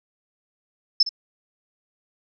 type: tone with echo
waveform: sine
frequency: 5260 Hz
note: E8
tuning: 5 cents flat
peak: -12 dBFS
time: 1-1.03 s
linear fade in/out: 5 ms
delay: 62 ms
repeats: 1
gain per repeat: -13 dB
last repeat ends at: 1.092 s
effects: none